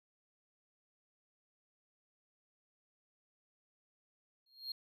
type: tone with exponential growth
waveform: triangle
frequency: 4241 Hz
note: C8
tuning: 23 cents sharp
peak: -34 dBFS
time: 4.46-4.72 s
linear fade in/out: 5 ms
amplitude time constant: 56 ms
effects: tanh soft clip ceiling -30 dBFS